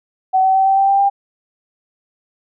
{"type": "tone with pitch steps", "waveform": "sine", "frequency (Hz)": [756, 762.6, 769.2, 775.9, 782.7, 789.5, 796.3], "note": ["F#5", "G5", "G5", "G5", "G5", "G5", "G5"], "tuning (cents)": [37, -48, -33, -18, -3, 12, 27], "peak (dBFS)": -10, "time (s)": [0.33, 1.1], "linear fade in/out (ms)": 20, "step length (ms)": 110, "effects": []}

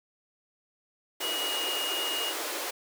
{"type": "tone with pitch glide", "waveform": "triangle", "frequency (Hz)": [2894, 2866], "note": ["F#7", "F7"], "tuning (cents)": [-39, 44], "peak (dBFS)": -29, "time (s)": [1.2, 2.34], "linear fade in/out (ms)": 50, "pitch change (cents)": -17, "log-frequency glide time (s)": [1.37, 1.65]}
{"type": "high-pass noise", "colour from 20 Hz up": "pink", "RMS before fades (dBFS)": -34, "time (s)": [1.2, 2.71], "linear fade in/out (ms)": 10, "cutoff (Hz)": 320, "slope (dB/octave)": 48}
{"effects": []}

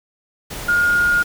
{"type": "tone in noise", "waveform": "sine", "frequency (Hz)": 1425, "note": "F6", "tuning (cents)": 34, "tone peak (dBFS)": -13, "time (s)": [0.68, 1.23], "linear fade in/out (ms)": 10, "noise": "pink", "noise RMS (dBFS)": -30, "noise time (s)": [0.5, 1.24], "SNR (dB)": 14, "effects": []}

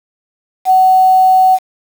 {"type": "tone with quantisation", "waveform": "sine", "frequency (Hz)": 750, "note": "F#5", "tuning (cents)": 23, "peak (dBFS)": -5, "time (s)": [0.65, 1.59], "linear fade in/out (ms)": 50, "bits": 5, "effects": []}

